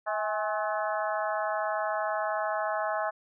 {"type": "harmonic tone with a mistuned harmonic", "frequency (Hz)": 214.6, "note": "A3", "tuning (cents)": -43, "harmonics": [3, 4, 5, 6, 7, 8], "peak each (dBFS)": [-31, -33, -35, -37, -38, -39], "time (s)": [0.06, 3.11], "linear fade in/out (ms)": 20, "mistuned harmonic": 4, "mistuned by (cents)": -57, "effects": []}